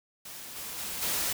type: noise with level steps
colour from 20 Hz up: white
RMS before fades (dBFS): -43 / -39 / -36 / -30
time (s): 0.25-1.33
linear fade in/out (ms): 5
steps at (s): 0.55 / 0.77 / 1.01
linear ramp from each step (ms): 20
effects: none